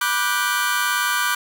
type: chord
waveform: sawtooth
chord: G major seventh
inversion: first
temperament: just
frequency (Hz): 980 / 1176 / 1470 / 1568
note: B5 / D6 / F#6 / G6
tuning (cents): -14 / +2 / -12 / 0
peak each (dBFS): -23 / -20 / -19 / -21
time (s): 0.01-1.35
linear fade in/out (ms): 5
effects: none